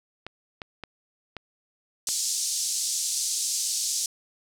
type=clicks; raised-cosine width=0.3 ms; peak=-20 dBFS; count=5; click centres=0.266 / 0.618 / 0.837 / 1.367 / 2.088 s
type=band-pass noise; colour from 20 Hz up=pink; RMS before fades=-28 dBFS; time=2.07-4.06 s; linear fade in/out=2 ms; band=5100 to 9100 Hz; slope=24 dB/octave
effects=none